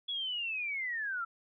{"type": "linear sweep", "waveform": "sine", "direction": "down", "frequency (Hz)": [3398, 1321], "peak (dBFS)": -33, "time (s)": [0.08, 1.25], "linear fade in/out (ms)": 10, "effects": []}